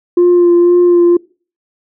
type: tone with vibrato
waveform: sine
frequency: 350 Hz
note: F4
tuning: 4 cents sharp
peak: -3 dBFS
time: 0.17-1.17 s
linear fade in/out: 5 ms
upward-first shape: sine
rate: 2 Hz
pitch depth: 18 cents each way
effects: noise-tail reverb RT60 0.4 s tail -25 dB re dry + tanh soft clip ceiling -3 dBFS